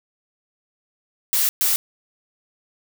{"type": "noise bursts at uneven times", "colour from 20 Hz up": "blue", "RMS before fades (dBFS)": -19, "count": 2, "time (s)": [[1.33, 1.49], [1.61, 1.76]], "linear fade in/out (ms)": 0, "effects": []}